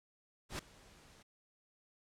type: noise with ADSR envelope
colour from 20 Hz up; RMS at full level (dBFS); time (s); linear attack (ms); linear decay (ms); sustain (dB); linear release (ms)
pink; -39; 0.49-1.23; 100; 3; -22; 11
effects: low-pass 9000 Hz 12 dB/octave